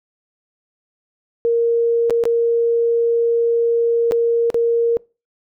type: tone with dropouts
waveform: sine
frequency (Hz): 466.2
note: A#4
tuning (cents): 0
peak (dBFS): -13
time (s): 1.45-4.97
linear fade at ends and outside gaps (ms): 0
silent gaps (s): 2.098-2.106 / 2.238-2.254 / 4.111-4.12 / 4.502-4.544
effects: noise-tail reverb RT60 0.3 s tail -25 dB re dry